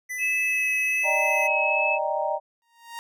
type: tone with pitch glide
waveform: square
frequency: 2000 to 2033 Hz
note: B6 to B6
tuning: +21 to +50 cents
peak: -30 dBFS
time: 0.09-1.48 s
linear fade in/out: 20 ms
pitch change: +29 cents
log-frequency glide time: 0.76-1.34 s
type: tone with vibrato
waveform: sine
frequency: 2585 Hz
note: E7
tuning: 34 cents flat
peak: -22 dBFS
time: 0.18-1.99 s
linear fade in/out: 50 ms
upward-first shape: sine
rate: 1.3 Hz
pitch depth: 12 cents each way
type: chord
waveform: sine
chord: Eb major seventh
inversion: third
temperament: equal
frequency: 587.3 / 622.3 / 784 / 932.3 Hz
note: D5 / Eb5 / G5 / Bb5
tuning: 0 / 0 / 0 / 0 cents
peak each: -29 / -28 / -29 / -29 dBFS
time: 1.03-2.4 s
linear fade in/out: 50 ms
type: tone with exponential growth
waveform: sawtooth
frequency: 932.3 Hz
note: A#5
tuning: in tune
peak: -28 dBFS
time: 2.62-2.99 s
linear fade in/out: 0 ms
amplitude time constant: 80 ms
effects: none